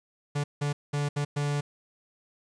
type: tone bursts at uneven times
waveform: 45% pulse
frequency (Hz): 144.9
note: D3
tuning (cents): -23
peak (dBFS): -26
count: 5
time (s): 0.35-0.44 / 0.61-0.73 / 0.93-1.09 / 1.16-1.25 / 1.36-1.61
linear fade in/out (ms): 10
effects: resampled to 22050 Hz + 9-bit